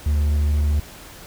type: tone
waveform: triangle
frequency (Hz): 73.9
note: D2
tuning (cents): +11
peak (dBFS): -14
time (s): 0.06-0.8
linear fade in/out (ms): 5
effects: pink hiss -41 dBFS RMS until 1.26 s